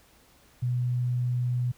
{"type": "tone", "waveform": "sine", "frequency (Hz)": 123.5, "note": "B2", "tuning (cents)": 0, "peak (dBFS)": -24, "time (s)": [0.62, 1.72], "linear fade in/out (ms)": 10, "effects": ["pink hiss -59 dBFS RMS until 1.77 s"]}